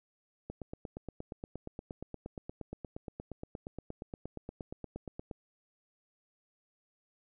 click train, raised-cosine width 2 ms, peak -27 dBFS, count 42, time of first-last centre 0.5-5.312 s, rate 8.52 Hz, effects none

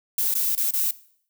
violet noise with dropouts, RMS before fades -23 dBFS, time 0.18-0.91 s, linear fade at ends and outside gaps 2 ms, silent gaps 0.341-0.352 / 0.552-0.577 / 0.708-0.736 s, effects noise-tail reverb RT60 0.6 s tail -19 dB re dry

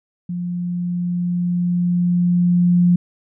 sine tone with level ramp, 176.2 Hz, F3, 16 cents sharp, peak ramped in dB -22 to -10 dBFS, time 0.29-2.96 s, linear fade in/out 5 ms, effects none

